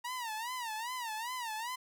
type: tone with vibrato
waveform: sawtooth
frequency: 937 Hz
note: A#5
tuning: 9 cents sharp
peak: -33 dBFS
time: 0.04-1.76 s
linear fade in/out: 10 ms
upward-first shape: sine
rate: 2.5 Hz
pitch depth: 150 cents each way
effects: none